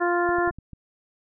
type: harmonic tone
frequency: 349.2 Hz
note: F4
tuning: in tune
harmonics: 1 / 2 / 3 / 4 / 5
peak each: -23 / -26 / -28 / -29 / -30 dBFS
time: 0-0.51 s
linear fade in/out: 20 ms
type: clicks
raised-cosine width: 5 ms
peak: -28 dBFS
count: 6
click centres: 0.291 / 0.385 / 0.476 / 0.509 / 0.586 / 0.733 s
effects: none

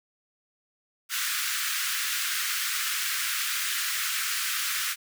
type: high-pass noise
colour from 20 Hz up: pink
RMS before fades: -29 dBFS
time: 1.09-4.96 s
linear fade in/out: 50 ms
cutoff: 1300 Hz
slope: 48 dB/octave
effects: none

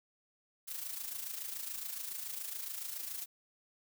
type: noise with amplitude modulation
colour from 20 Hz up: blue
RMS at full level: -39 dBFS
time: 0.67-3.26 s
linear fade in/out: 20 ms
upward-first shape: sine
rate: 27.1 Hz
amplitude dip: 60%
effects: none

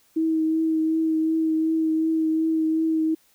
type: tone with vibrato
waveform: sine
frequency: 319.4 Hz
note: D#4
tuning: 45 cents sharp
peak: -19 dBFS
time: 0.16-3.15 s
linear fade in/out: 10 ms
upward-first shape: triangle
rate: 2.7 Hz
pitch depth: 20 cents each way
effects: white hiss -61 dBFS RMS until 3.34 s

